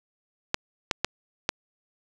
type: clicks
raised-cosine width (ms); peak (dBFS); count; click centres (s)
0.2; -5; 4; 0.544 / 0.912 / 1.046 / 1.491
effects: none

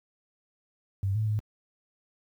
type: tone with pitch steps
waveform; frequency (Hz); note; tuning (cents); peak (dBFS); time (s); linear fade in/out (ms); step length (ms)
sine; 97.9 / 108.7 / 106.5; G2 / A2 / G#2; -2 / -21 / +44; -24; 1.03-1.39; 0; 120
effects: high-pass 60 Hz 12 dB/octave + 10-bit

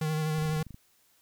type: tone with vibrato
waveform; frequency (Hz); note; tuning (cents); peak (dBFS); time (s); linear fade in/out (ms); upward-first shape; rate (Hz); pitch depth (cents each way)
square; 155.56; D#3; 0; -28; 0.01-0.63; 5; sine; 12; 26
type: clicks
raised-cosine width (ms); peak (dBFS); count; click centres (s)
5; -32; 10; 0.384 / 0.423 / 0.456 / 0.493 / 0.533 / 0.566 / 0.611 / 0.667 / 0.707 / 0.744
effects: white hiss -66 dBFS RMS until 1.21 s

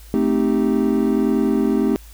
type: chord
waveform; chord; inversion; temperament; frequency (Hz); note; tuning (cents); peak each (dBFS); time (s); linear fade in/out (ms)
triangle; A half-diminished seventh; none; equal; 220 / 261.6 / 311.1 / 392; A3 / C4 / Eb4 / G4; 0 / 0 / 0 / 0; -18 / -18 / -20 / -20; 0.14-1.96; 0
effects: added 54 Hz sine -39 dBFS peak until 2.13 s + white hiss -48 dBFS RMS until 2.13 s

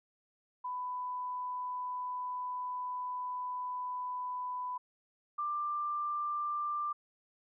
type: tone pair in turn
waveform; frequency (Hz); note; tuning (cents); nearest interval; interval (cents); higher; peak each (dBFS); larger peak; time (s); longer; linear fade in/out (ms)
sine; 997 / 1185.6; B5 / D6; +16 / +16; minor third; 300; second; -35 / -32; second; 0.64-4.78 / 5.38-6.93; first; 10
effects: none

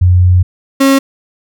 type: tone pair in turn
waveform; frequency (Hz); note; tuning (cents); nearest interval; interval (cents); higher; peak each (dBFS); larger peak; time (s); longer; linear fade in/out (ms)
sine / 35% pulse; 90.2 / 271.9; F#2 / C#4; -44 / -33; octave + perfect fifth; 1911; second; -4; neither; 0.01-0.43 / 0.8-0.99; first; 10
effects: none

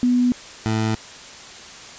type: tone pair in turn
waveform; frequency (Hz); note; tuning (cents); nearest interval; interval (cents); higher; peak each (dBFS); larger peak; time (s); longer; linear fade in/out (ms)
sine / 20% pulse; 246.7 / 110.24; B3 / A2; -2 / +4; octave + major second; 1394; first; -14; neither; 0.03-0.32 / 0.66-0.95; neither; 0
effects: white hiss -39 dBFS RMS until 1.98 s + resampled to 16000 Hz

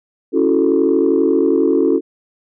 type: chord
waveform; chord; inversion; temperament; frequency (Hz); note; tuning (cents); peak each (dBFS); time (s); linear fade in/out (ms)
sine; F# minor seventh; second; equal; 277.2 / 329.6 / 370 / 440; C#4 / E4 / F#4 / A4; 0 / 0 / 0 / 0; -16; 0.32-2.01; 50
effects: tanh soft clip ceiling -4 dBFS

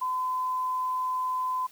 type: tone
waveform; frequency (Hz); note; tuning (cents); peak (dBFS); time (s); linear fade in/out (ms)
sine; 1018; C6; -48; -26; 0.01-1.67; 10
effects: white hiss -55 dBFS RMS until 1.71 s

